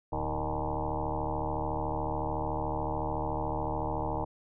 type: tone with frequency modulation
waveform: sine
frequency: 462.7 Hz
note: A#4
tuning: 13 cents flat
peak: -29 dBFS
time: 0.12-4.25 s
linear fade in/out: 10 ms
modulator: 73.8 Hz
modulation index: 6.7
effects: none